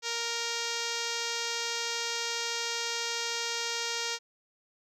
5% pulse tone with low-pass filter, 466.2 Hz, A#4, in tune, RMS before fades -33 dBFS, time 0.02-4.19 s, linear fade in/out 50 ms, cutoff 6700 Hz, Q 1.8, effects none

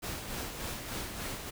pink noise with tremolo, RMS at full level -37 dBFS, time 0.02-1.51 s, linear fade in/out 20 ms, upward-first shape sine, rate 3.4 Hz, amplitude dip 45%, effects none

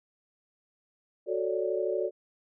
sine chord, D major seventh, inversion first, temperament equal with one note detuned, 370 / 442 / 554.4 / 587.3 Hz, F#4 / A4 / C#5 / D5, 0 / +8 / 0 / 0 cents, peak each -31 / -32 / -34 / -33 dBFS, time 1.26-2.11 s, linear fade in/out 50 ms, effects none

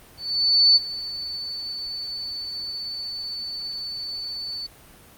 sine tone with ADSR envelope, 4492 Hz, C#8, 22 cents sharp, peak -11 dBFS, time 0.17-4.67 s, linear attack 590 ms, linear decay 25 ms, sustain -17 dB, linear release 12 ms, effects pink hiss -49 dBFS RMS until 5.17 s + Opus 32 kbps

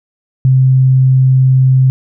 sine tone, 130.81 Hz, C3, in tune, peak -5 dBFS, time 0.45-1.9 s, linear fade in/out 0 ms, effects none

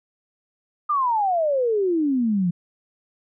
sine exponential sweep, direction down, 1230 to 168.2 Hz, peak -18 dBFS, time 0.89-2.51 s, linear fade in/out 10 ms, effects none

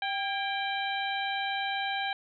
harmonic tone with a mistuned harmonic, 784 Hz, G5, in tune, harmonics 1 / 2 / 3 / 4 / 5, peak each -32 / -35 / -37 / -38 / -39 dBFS, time 0.02-2.13 s, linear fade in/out 2 ms, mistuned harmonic 2, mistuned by +57 cents, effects none

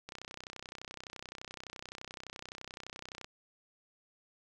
click train, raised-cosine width 0.2 ms, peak -26 dBFS, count 101, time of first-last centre 0.09-3.245 s, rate 31.7 Hz, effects none

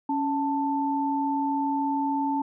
sine tone pair together, 278.3 / 883.5 Hz, C#4 / A5, +7 / +7 cents, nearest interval octave + minor sixth, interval 2000 cents, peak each -26 dBFS, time 0.09-2.42 s, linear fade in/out 5 ms, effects none

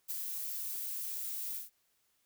violet noise with ADSR envelope, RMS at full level -36 dBFS, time 0.08-1.7 s, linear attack 27 ms, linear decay 20 ms, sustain -3 dB, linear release 150 ms, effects white hiss -75 dBFS RMS until 2.25 s

